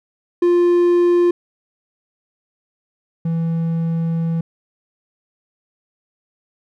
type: tone pair in turn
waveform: triangle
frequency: 350 / 165.18 Hz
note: F4 / E3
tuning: +4 / +4 cents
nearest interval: octave + minor second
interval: 1300 cents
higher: first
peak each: -9 / -15 dBFS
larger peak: first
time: 0.42-1.31 / 3.25-4.41 s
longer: second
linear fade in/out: 5 ms
effects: none